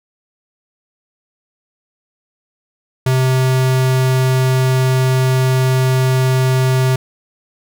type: tone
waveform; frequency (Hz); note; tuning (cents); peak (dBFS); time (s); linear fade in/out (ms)
square; 129.9; C3; -12; -12; 3.06-6.96; 5
effects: none